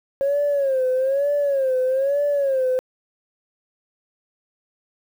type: tone with vibrato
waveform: sine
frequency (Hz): 544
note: C#5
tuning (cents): -33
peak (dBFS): -16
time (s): 0.21-2.79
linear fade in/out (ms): 0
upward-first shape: sine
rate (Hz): 1.1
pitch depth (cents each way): 110
effects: tanh soft clip ceiling -14 dBFS + 8-bit